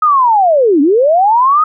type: linear two-way sweep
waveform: sine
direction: down then up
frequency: 1275 to 267.8 to 1275 Hz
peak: -6 dBFS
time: 0.02-1.64 s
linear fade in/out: 5 ms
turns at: 0.81 s
effects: none